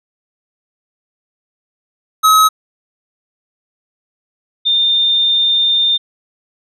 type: tone pair in turn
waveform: square / sine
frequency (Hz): 1278 / 3615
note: D#6 / A7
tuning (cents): +46 / +46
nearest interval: octave + tritone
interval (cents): 1800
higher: second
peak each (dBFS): -7 / -10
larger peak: first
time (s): 2.23-2.49 / 4.65-5.98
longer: second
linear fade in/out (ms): 20
effects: resampled to 32000 Hz